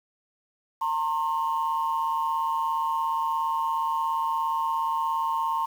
sine tone pair together, 910.9 / 1068 Hz, A#5 / C6, -40 / +35 cents, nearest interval minor third, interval 275 cents, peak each -25 / -26 dBFS, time 0.81-5.66 s, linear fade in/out 10 ms, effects tanh soft clip ceiling -18 dBFS + 8-bit

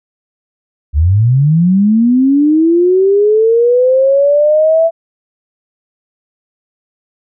sine linear sweep, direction up, 67.6 to 667 Hz, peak -6 dBFS, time 0.93-4.91 s, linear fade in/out 50 ms, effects none

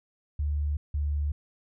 sine tone pair in turn, 73.5 / 73.18 Hz, D2 / D2, +2 / -6 cents, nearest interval unison, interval 8 cents, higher first, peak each -25 dBFS, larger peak neither, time 0.39-0.77 / 0.94-1.32 s, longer neither, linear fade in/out 5 ms, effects none

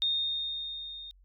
sine tone with level ramp, 3676 Hz, A#7, 25 cents flat, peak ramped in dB -24 to -41 dBFS, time 0.02-1.11 s, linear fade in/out 0 ms, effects added 46 Hz sine -56 dBFS peak until 1.24 s + MP3 96 kbps

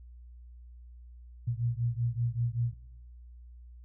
sine beating tone pair, 116.54 / 121.74 Hz, A#2 / B2, 0 / -24 cents, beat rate 5.2 Hz, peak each -31 / -32 dBFS, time 1.47-2.74 s, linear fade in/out 10 ms, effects noise-tail reverb RT60 0.9 s tail -19 dB re dry + added 60 Hz sine -47 dBFS peak until 3.84 s

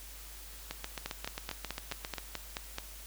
two click trains, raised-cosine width 0.2 ms, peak -19 / -18 dBFS, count 12 / 9, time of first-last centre 0.71-2.183 / 1.06-2.784 s, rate 7.47 / 4.64 Hz, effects added 50 Hz sine -49 dBFS peak until 3.06 s + white hiss -50 dBFS RMS until 3.06 s

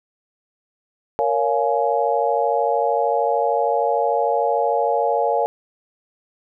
sine chord, Bb minor seventh, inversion none, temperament just, 466.2 / 559.4 / 699.2 / 839.1 Hz, Bb4 / Db5 / F5 / Ab5, 0 / +16 / +2 / +18 cents, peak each -22 dBFS, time 1.19-5.46 s, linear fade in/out 0 ms, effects none

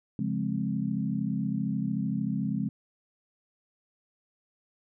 sine chord, Db major seventh, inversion none, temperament equal, 138.59 / 174.61 / 207.7 / 261.6 Hz, Db3 / F3 / Ab3 / C4, 0 / 0 / 0 / 0 cents, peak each -34 / -33 / -30 / -34 dBFS, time 0.19-2.69 s, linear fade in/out 2 ms, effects none

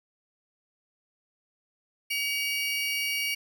35% pulse tone pair together, 2272 / 2830 Hz, C#7 / F7, +42 / +22 cents, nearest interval major third, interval 380 cents, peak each -27 / -30 dBFS, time 2.1-3.35 s, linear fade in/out 10 ms, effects none

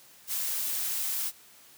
blue noise, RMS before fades -31 dBFS, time 0.27-1.32 s, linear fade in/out 50 ms, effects white hiss -55 dBFS RMS until 1.77 s + high-pass 60 Hz 12 dB/octave

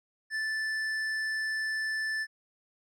sine tone with hard clipping, 1756 Hz, A6, 4 cents flat, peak -31 dBFS, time 0.3-2.27 s, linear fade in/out 50 ms, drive 8 dB, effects none

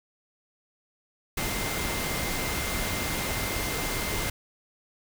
sine tone in noise, 2093 Hz, C7, in tune, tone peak -37 dBFS, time 1.37-4.3 s, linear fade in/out 5 ms, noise pink, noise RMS -30 dBFS, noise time 1.37-4.3 s, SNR -10 dB, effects none

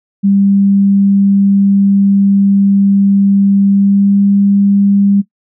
sine tone with pitch glide, 198.1 to 199.71 Hz, G3 to G3, +18 to +32 cents, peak -6 dBFS, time 0.23-5.22 s, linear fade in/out 20 ms, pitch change +14 cents, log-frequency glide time 3.71-4.17 s, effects noise-tail reverb RT60 0.1 s tail -18 dB re dry

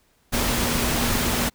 sine tone in noise, 238.7 Hz, A#3, 41 cents sharp, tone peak -29 dBFS, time 0.32-1.5 s, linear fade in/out 20 ms, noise pink, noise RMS -23 dBFS, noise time 0.32-1.5 s, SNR -9 dB, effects pink hiss -63 dBFS RMS until 1.54 s

